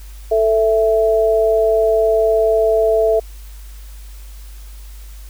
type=tone pair together; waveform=sine; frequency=442 / 661 Hz; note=A4 / E5; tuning=+8 / +5 cents; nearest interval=perfect fifth; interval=697 cents; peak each=-14 dBFS; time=0.31-3.2 s; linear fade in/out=10 ms; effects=added 50 Hz sine -32 dBFS peak until 5.29 s + white hiss -46 dBFS RMS until 5.29 s